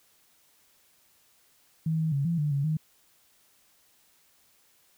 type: tone with pitch steps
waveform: sine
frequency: 160.2 / 159.3 / 139.6 / 168.8 / 148.6 / 140.2 / 156.1 Hz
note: E3 / D#3 / C#3 / E3 / D3 / C#3 / D#3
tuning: -49 / +41 / +13 / +41 / +21 / +20 / +6 cents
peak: -24 dBFS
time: 1.86-2.77 s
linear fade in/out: 5 ms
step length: 130 ms
effects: white hiss -64 dBFS RMS until 4.97 s